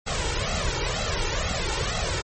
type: noise with flanger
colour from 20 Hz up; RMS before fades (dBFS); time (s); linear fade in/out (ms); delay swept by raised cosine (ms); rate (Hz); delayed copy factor
pink; -26; 0.06-2.22; 20; 1.5 to 2.21; 2.1; +0.85
effects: MP3 32 kbps